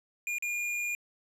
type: tone with dropouts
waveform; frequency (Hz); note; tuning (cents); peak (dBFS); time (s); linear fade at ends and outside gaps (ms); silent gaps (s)
square; 2421; D#7; -48; -31; 0.27-0.95; 1; 0.384-0.424
effects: low-pass 11000 Hz 12 dB/octave + 12-bit